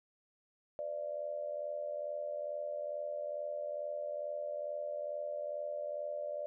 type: tone with amplitude modulation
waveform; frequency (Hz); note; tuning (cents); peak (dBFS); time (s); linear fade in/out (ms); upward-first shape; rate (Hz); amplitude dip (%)
sine; 590; D5; +8; -33; 0.79-6.46; 0; sine; 82.3; 75
effects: none